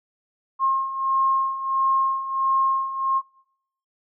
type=beating tone pair; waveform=sine; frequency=1070 / 1071.5 Hz; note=C6 / C6; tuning=+38 / +41 cents; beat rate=1.5 Hz; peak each=-25 / -20 dBFS; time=0.59-3.22 s; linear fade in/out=50 ms; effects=noise-tail reverb RT60 0.7 s tail -22 dB re dry